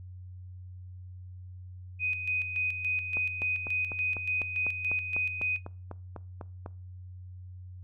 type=tone with tremolo; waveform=sine; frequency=2500 Hz; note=D#7; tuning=8 cents sharp; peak=-27 dBFS; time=1.99-5.6 s; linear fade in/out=50 ms; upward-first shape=square; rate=3.5 Hz; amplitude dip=55%
type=click train; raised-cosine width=1 ms; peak=-26 dBFS; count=15; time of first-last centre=3.17-6.661 s; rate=4.01 Hz
effects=noise-tail reverb RT60 0.4 s tail -21 dB re dry + added 91 Hz sine -42 dBFS peak until 7.83 s